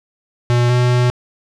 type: tone pair in turn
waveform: square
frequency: 121.2 / 123.32 Hz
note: B2 / B2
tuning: -32 / -2 cents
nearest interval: unison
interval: 30 cents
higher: second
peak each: -12 dBFS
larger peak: neither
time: 0.5-0.69 / 0.69-1.1 s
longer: second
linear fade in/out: 0 ms
effects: low-pass 6000 Hz 12 dB/octave